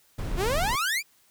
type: noise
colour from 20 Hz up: brown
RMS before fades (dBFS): -30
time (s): 0.18-0.76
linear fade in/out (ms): 10
type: exponential sweep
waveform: sawtooth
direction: up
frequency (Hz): 329.6 to 2489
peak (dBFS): -21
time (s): 0.36-1.03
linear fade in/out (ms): 50
effects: white hiss -62 dBFS RMS until 1.3 s